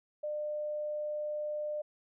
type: tone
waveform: sine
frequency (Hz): 600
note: D5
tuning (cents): +37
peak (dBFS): -33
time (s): 0.23-1.82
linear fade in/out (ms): 10
effects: none

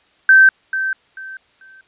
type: tone with echo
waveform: sine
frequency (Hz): 1551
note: G6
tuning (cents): -19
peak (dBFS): -5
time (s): 0.29-0.49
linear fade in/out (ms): 2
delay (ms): 440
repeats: 3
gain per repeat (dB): -12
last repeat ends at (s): 1.81
effects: white hiss -56 dBFS RMS until 1.87 s + resampled to 8000 Hz

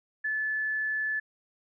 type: tone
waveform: sine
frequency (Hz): 1734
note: A6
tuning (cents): -26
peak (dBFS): -27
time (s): 0.24-1.2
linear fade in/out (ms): 10
effects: none

